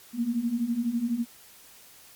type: beating tone pair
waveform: sine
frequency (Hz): 227.5 / 239.5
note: A#3 / A#3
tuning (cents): -42 / +47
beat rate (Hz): 12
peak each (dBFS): -30 / -26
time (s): 0.13-1.26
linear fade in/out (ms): 50
effects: white hiss -52 dBFS RMS until 2.15 s + MP3 96 kbps